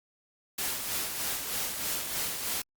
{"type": "noise with tremolo", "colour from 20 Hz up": "white", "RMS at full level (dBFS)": -31, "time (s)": [0.58, 2.62], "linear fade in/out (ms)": 5, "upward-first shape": "sine", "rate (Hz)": 3.2, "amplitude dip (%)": 45, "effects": ["Opus 48 kbps"]}